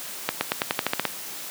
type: accelerating click train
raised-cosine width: 0.3 ms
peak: -5 dBFS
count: 10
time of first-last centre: 0.29-1.053 s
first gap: 120 ms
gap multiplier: 0.91
effects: white hiss -36 dBFS RMS until 1.5 s + high-pass 150 Hz 12 dB/octave